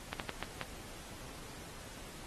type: slowing click train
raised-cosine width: 0.3 ms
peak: -20 dBFS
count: 5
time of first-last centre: 0.13-0.613 s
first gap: 68 ms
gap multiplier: 1.4
effects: pink hiss -50 dBFS RMS until 2.26 s + AAC 32 kbps